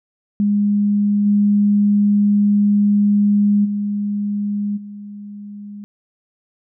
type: tone with level steps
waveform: sine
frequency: 205 Hz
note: G#3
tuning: 22 cents flat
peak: -13 / -11 / -18 / -30 dBFS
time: 0.4-5.84 s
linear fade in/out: 0 ms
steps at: 1.25 / 3.64 / 4.76 s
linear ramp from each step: 20 ms
effects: none